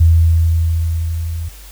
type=tone with level ramp; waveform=sine; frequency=82.41 Hz; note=E2; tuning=in tune; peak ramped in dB=-5 to -20 dBFS; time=0-1.49 s; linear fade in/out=10 ms; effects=added 50 Hz sine -35 dBFS peak until 1.71 s + white hiss -41 dBFS RMS until 1.71 s